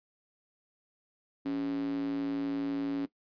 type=tone with high-pass filter; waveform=square; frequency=56 Hz; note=A1; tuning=31 cents sharp; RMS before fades=-32 dBFS; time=1.45-3.06 s; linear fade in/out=10 ms; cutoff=270 Hz; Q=9.3; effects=noise-tail reverb RT60 0.1 s tail -17 dB re dry + resampled to 11025 Hz